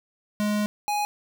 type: tone pair in turn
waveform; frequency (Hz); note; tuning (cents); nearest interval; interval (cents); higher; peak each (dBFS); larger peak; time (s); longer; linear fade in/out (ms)
square; 209 / 830.7; G#3 / G#5; +11 / 0; 2 octaves; 2389; second; -23 / -24; first; 0.4-0.66 / 0.88-1.05; first; 0
effects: none